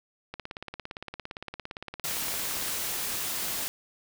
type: click train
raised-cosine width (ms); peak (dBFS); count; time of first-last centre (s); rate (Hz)
0.3; -21; 42; 0.34-2.683; 17.5
type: noise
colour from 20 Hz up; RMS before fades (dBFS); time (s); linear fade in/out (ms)
white; -32; 2.04-3.68; 0
effects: none